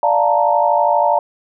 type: chord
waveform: sine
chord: Bb major seventh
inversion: first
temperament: equal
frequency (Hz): 587.3 / 698.5 / 880 / 932.3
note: D5 / F5 / A5 / Bb5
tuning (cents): 0 / 0 / 0 / 0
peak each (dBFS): -17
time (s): 0.03-1.19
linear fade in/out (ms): 2
effects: none